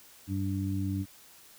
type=harmonic tone; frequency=97.1 Hz; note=G2; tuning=16 cents flat; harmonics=1 / 2 / 3; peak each=-31 / -35 / -34 dBFS; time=0.27-1.06 s; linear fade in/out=50 ms; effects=white hiss -55 dBFS RMS until 1.58 s